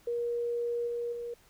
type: tone with level steps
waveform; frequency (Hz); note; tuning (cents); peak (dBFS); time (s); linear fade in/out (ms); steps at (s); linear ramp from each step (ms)
sine; 474.7; A#4; +31; -29 / -31 / -35; 0.07-1.34; 5; 0.87 / 1.12; 10
effects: pink hiss -62 dBFS RMS until 1.49 s